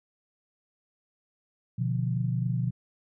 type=chord; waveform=sine; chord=B diminished; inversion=none; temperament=equal; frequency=123.47 / 146.83 / 174.61 Hz; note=B2 / D3 / F3; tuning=0 / 0 / 0 cents; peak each=-27 / -33 / -31 dBFS; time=1.78-2.71 s; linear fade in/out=10 ms; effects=none